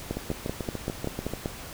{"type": "two click trains", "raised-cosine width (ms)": 2, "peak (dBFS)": [-17, -15], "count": [9, 8], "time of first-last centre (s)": [[0.17, 1.336], [0.11, 1.459]], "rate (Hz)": [6.86, 5.19], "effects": ["pink hiss -41 dBFS RMS until 1.73 s"]}